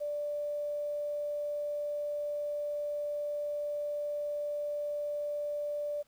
sine tone with quantisation, 587.3 Hz, D5, in tune, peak -32 dBFS, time 0-6.03 s, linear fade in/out 20 ms, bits 10, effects pink hiss -70 dBFS RMS until 6.07 s

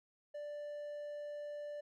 triangle tone, 588 Hz, D5, 2 cents sharp, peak -40 dBFS, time 0.34-1.81 s, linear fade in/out 10 ms, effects none

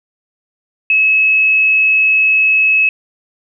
sine tone, 2580 Hz, E7, 38 cents flat, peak -8 dBFS, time 0.9-2.89 s, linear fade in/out 2 ms, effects none

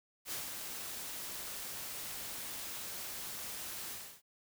white noise with ADSR envelope, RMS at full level -39 dBFS, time 0.25-4.22 s, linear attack 66 ms, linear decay 140 ms, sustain -4 dB, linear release 320 ms, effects none

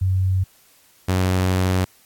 sine / sawtooth tone pair in turn, 93.9 / 92.66 Hz, F#2 / F#2, +26 / +3 cents, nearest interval unison, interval 23 cents, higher first, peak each -16 / -13 dBFS, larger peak second, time 0.01-0.44 / 1.08-1.85 s, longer second, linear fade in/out 10 ms, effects white hiss -55 dBFS RMS until 2.05 s + AAC 64 kbps

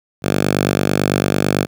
5% pulse tone with high-pass filter, 49 Hz, G1, in tune, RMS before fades -17 dBFS, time 0.22-1.67 s, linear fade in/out 50 ms, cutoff 130 Hz, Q 1.2, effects none

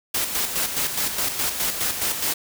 white noise with tremolo, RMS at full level -23 dBFS, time 0.14-2.34 s, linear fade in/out 5 ms, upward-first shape square, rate 4.8 Hz, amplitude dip 50%, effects none

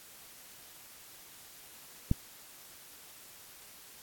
click, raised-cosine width 5 ms, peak -13 dBFS, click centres 2.114 s, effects white hiss -53 dBFS RMS until 4.02 s + AAC 64 kbps

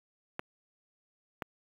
clicks, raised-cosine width 0.5 ms, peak -19 dBFS, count 2, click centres 0.394 / 1.422 s, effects high-pass 100 Hz 12 dB/octave + 8-bit

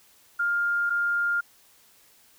sine tone pair in turn, 1405 / 1405 Hz, F6 / F6, +10 / +10 cents, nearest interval unison, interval 0 cents, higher neither, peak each -22 dBFS, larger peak neither, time 0.39-0.9 / 0.9-1.41 s, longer neither, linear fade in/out 10 ms, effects white hiss -58 dBFS RMS until 2.38 s

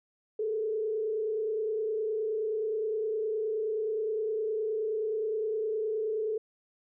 sine tone with frequency modulation, 434 Hz, A4, 24 cents flat, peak -28 dBFS, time 0.39-6.38 s, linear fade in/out 5 ms, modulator 29.6 Hz, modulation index 0.62, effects none

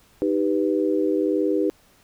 sine chord, Eb augmented, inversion none, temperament equal, 311.1 / 392 / 493.9 Hz, Eb4 / G4 / B4, 0 / 0 / 0 cents, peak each -22 / -23 / -25 dBFS, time 0.22-1.7 s, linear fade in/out 0 ms, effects pink hiss -57 dBFS RMS until 2.03 s

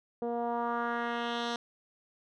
10% pulse tone with low-pass filter sweep, 236.3 Hz, A#3, 24 cents sharp, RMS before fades -33 dBFS, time 0.22-1.56 s, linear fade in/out 2 ms, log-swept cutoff 520 to 4800 Hz, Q 2, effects none

